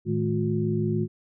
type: tone cluster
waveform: sine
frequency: 109.5 / 156.3 / 214.3 / 358.9 Hz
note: A2 / D#3 / A3 / F4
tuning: -8 / +8 / -45 / +47 cents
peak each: -28 dBFS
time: 0.05-1.08 s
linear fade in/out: 50 ms
effects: none